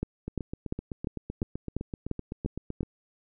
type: two click trains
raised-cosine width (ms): 3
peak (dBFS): -21 / -16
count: 21 / 9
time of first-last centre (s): 0.28-2.831 / 0.03-2.808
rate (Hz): 7.84 / 2.88
effects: none